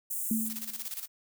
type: high-pass noise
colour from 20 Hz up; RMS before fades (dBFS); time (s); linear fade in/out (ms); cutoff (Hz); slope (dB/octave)
white; -34; 0.1-0.49; 10; 7300; 48
type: tone with exponential decay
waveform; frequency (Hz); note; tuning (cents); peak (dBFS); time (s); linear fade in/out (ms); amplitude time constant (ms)
sine; 221.8; A3; +14; -24; 0.31-0.87; 2; 120
type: noise with tremolo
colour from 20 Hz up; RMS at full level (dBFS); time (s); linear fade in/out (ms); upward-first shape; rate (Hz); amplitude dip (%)
blue; -36; 0.44-1.08; 50; square; 17; 70
effects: none